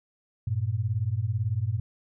sine beating tone pair, 98 / 116 Hz, G2 / A#2, 0 / -8 cents, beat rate 18 Hz, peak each -28 / -27 dBFS, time 0.47-1.8 s, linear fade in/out 5 ms, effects none

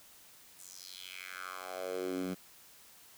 10% pulse tone with high-pass filter sweep, 92.5 Hz, F#2, in tune, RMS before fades -41 dBFS, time 0.58-2.35 s, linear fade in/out 20 ms, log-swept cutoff 8400 to 190 Hz, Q 3.4, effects white hiss -58 dBFS RMS until 3.17 s

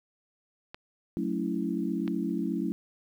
clicks, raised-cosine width 0.3 ms, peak -24 dBFS, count 2, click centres 0.745 / 2.078 s
sine chord, F# minor seventh, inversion none, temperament equal with one note detuned, 185 / 220 / 281.4 / 329.6 Hz, F#3 / A3 / C#4 / E4, 0 / 0 / +26 / 0 cents, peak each -33 dBFS, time 1.17-2.72 s, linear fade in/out 0 ms
effects 10-bit

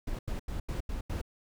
brown noise bursts, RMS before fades -34 dBFS, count 6, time 0.07-1.215 s, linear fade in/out 5 ms, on 120 ms, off 85 ms, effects none

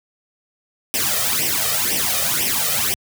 white noise with flanger, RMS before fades -20 dBFS, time 0.94-2.94 s, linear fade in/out 0 ms, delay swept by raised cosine 0.35 to 1.65 ms, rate 2 Hz, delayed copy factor +0.85, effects high-pass 80 Hz 12 dB/octave

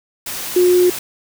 sine tone in noise, 359.4 Hz, F4, 50 cents sharp, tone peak -9 dBFS, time 0.56-0.9 s, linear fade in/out 5 ms, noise white, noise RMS -26 dBFS, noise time 0.26-0.99 s, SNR +14 dB, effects none

